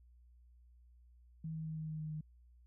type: tone with pitch steps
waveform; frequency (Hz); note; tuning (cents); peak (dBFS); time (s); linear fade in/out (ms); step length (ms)
sine; 160.1 / 159.09 / 158.08 / 157.08 / 156.08 / 155.09 / 154.11; D#3 / D#3 / D#3 / D#3 / D#3 / D#3 / D#3; +50 / +39 / +28 / +17 / +6 / -5 / -16; -39; 1.44-2.21; 5; 110
effects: added 60 Hz sine -60 dBFS peak until 2.66 s